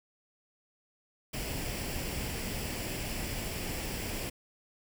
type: noise with comb filter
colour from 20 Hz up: pink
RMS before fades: -36 dBFS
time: 1.33-4.3 s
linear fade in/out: 10 ms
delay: 0.39 ms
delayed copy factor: +0.5
effects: none